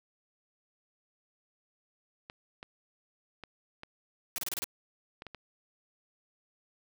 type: clicks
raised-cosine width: 0.3 ms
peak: -27 dBFS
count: 7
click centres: 2.299 / 2.629 / 3.437 / 3.834 / 5.221 / 5.267 / 5.347 s
type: noise bursts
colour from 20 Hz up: white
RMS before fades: -35 dBFS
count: 6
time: 4.36-4.642 s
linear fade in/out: 0 ms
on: 22 ms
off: 30 ms
effects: none